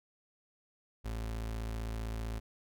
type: tone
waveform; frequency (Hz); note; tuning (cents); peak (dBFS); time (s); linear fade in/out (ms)
35% pulse; 55.5; A1; +16; -34; 1.04-2.4; 20
effects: none